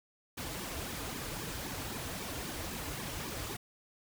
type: noise with flanger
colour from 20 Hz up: pink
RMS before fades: -40 dBFS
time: 0.37-3.57 s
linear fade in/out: 10 ms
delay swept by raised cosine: 1.4 to 5.5 ms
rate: 3.8 Hz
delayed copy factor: -0.85
effects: none